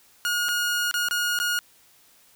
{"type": "tone with dropouts", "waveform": "sawtooth", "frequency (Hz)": 1436, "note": "F6", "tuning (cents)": 48, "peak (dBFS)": -19, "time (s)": [0.25, 1.59], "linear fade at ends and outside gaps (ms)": 0, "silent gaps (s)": [[0.485, 0.489], [0.912, 0.941], [1.086, 1.11], [1.389, 1.4]], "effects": ["white hiss -57 dBFS RMS until 2.35 s"]}